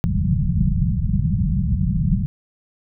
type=low-pass noise; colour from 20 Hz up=white; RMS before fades=-19 dBFS; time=0.04-2.26 s; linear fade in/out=0 ms; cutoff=200 Hz; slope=96 dB/octave; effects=none